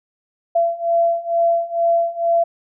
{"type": "beating tone pair", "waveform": "sine", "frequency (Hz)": [676, 678.2], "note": ["E5", "E5"], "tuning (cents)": [43, 49], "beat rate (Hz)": 2.2, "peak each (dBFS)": [-19, -17], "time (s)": [0.55, 2.44], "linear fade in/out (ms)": 10, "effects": []}